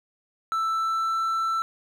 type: tone with pitch glide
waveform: triangle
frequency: 1324 to 1332.4 Hz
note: E6 to E6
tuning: +7 to +18 cents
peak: -21 dBFS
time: 0.52-1.62 s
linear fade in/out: 0 ms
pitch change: +11 cents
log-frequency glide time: 0.71-1.18 s
effects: none